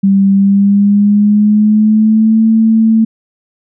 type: tone with pitch glide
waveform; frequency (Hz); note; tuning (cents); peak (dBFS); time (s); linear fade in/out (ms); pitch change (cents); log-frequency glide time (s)
sine; 196 to 222.6; G3 to A3; 0 to +20; -5; 0.03-3.05; 10; +220; 0.32-2.45
effects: none